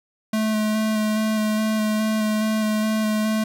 square tone with vibrato, 216.1 Hz, A3, 31 cents flat, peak -20 dBFS, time 0.33-3.44 s, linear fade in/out 5 ms, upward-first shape square, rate 2.4 Hz, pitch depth 12 cents each way, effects 10-bit

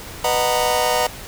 sawtooth chord, B major seventh, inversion none, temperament just, 493.9 / 617.4 / 740.8 / 926 Hz, B4 / D#5 / F#5 / A#5, 0 / -14 / +2 / -12 cents, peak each -18 dBFS, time 0.24-1.07 s, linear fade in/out 5 ms, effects pink hiss -35 dBFS RMS until 1.27 s

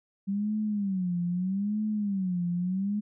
sine tone with vibrato, 193.3 Hz, G3, 24 cents flat, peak -26 dBFS, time 0.27-3.01 s, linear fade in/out 20 ms, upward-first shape sine, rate 0.79 Hz, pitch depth 180 cents each way, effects none

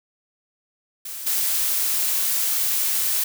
blue noise with level steps, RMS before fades -33 / -22 dBFS, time 1.05-3.24 s, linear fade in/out 5 ms, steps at 1.26 s, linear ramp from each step 10 ms, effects none

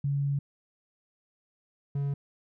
sine / triangle tone pair in turn, 140.8 / 140.8 Hz, C#3 / C#3, +27 / +27 cents, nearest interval unison, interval 0 cents, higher neither, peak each -25 dBFS, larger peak neither, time 0.04-0.39 / 1.95-2.14 s, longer first, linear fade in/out 5 ms, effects none

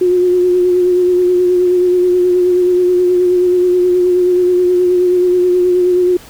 sine tone with vibrato, 360 Hz, F#4, 47 cents flat, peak -8 dBFS, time 0.01-6.17 s, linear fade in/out 5 ms, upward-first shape sine, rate 9.4 Hz, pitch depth 25 cents each way, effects pink hiss -38 dBFS RMS until 6.29 s

